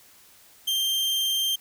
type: tone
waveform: 40% pulse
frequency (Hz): 3161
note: G7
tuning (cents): +14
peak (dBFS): -22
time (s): 0.67-1.56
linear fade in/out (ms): 10
effects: white hiss -54 dBFS RMS until 1.6 s